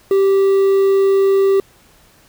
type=tone with quantisation; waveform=triangle; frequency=390.6 Hz; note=G4; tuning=6 cents flat; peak=-8 dBFS; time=0.11-1.6 s; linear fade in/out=2 ms; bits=6; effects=pink hiss -50 dBFS RMS until 2.28 s